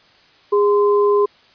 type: tone pair together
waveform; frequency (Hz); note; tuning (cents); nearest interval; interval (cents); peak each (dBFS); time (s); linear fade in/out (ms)
sine; 410 / 1033.1; G#4 / C6; -22 / -22; octave + major third; 1600; -12 / -20; 0.52-1.26; 10
effects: white hiss -51 dBFS RMS until 1.54 s + resampled to 11025 Hz